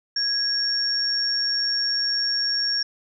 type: tone pair together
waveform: sine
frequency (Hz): 1661.2 / 5522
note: G#6 / F8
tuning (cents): 0 / -20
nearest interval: octave + major sixth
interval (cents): 2080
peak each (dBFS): -31 / -21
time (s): 0.16-2.83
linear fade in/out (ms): 5
effects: none